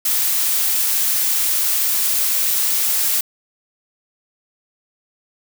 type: noise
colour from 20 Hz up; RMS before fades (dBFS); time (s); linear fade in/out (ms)
blue; -18; 0.05-3.21; 5
effects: none